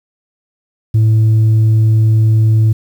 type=tone; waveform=sine; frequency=110 Hz; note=A2; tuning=in tune; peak=-4 dBFS; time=0.94-2.73 s; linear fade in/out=10 ms; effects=tanh soft clip ceiling -6 dBFS + 7-bit